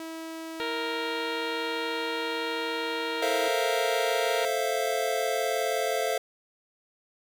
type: tone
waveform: sawtooth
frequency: 324.5 Hz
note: E4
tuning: 27 cents flat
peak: -32 dBFS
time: 0-3.48 s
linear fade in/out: 2 ms
type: harmonic tone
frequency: 466.2 Hz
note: A#4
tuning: in tune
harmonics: 1 / 2 / 3 / 4 / 5 / 6 / 7 / 8 / 9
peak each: -33 / -36 / -38 / -39 / -40 / -41 / -41 / -42 / -43 dBFS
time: 0.6-4.45 s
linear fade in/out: 0 ms
type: chord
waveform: square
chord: F major seventh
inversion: first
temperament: equal with one note detuned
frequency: 440 / 526 / 659.3 / 698.5 Hz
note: A4 / C5 / E5 / F5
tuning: 0 / +9 / 0 / 0 cents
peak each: -32 dBFS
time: 3.22-6.18 s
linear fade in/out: 5 ms
effects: none